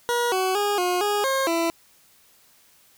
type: tone with pitch steps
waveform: 20% pulse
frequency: 479.3 / 374.6 / 410.4 / 358.9 / 412.8 / 536 / 333.7 Hz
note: A#4 / F#4 / G#4 / F4 / G#4 / C5 / E4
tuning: +48 / +21 / -21 / +47 / -10 / +42 / +21 cents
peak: -16 dBFS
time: 0.09-1.7 s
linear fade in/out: 0 ms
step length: 230 ms
effects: white hiss -57 dBFS RMS until 2.97 s